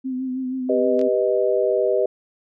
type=tone with vibrato; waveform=sine; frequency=258.1 Hz; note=C4; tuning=23 cents flat; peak=-23 dBFS; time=0.04-1.09 s; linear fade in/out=20 ms; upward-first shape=sine; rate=6.3 Hz; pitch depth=35 cents each way
type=chord; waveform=sine; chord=G augmented; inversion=none; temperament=equal; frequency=392 / 493.9 / 622.3 Hz; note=G4 / B4 / D#5; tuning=0 / 0 / 0 cents; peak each=-21 dBFS; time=0.69-2.06 s; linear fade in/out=5 ms
type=clicks; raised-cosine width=0.2 ms; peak=-23 dBFS; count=2; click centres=0.993 / 1.014 s
effects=none